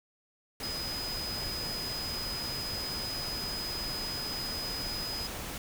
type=tone in noise; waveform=sine; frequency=5000 Hz; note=D#8; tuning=8 cents sharp; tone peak=-35 dBFS; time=0.63-5.27 s; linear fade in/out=2 ms; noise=pink; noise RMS=-39 dBFS; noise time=0.6-5.58 s; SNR=+1 dB; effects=none